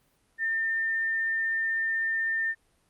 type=tone; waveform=sine; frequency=1804 Hz; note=A6; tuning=43 cents sharp; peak=-25 dBFS; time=0.38-2.55 s; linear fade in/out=50 ms; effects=pink hiss -68 dBFS RMS until 2.89 s + Opus 32 kbps